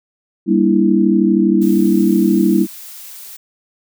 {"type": "chord", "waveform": "sine", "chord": "E half-diminished seventh", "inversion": "first", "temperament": "just", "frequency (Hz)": [197.78, 237.3, 296.7, 329.6], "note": ["G3", "Bb3", "D4", "E4"], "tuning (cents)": [16, 31, 18, 0], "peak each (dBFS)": [-14, -17, -18, -14], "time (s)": [0.46, 2.67], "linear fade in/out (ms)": 50}
{"type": "noise", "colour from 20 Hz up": "blue", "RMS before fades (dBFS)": -34, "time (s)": [1.61, 3.37], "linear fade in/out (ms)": 10}
{"effects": []}